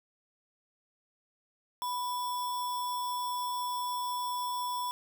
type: tone with sample-and-hold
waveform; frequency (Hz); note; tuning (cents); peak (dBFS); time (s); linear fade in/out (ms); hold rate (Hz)
sine; 987; B5; -1; -31; 1.82-4.91; 0; 4410
effects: none